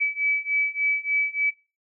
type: beating tone pair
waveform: sine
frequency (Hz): 2292 / 2295.4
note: D7 / D7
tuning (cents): -43 / -40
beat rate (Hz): 3.4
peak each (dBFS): -25 / -24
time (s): 0-1.51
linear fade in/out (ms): 20
effects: noise-tail reverb RT60 0.3 s tail -19 dB re dry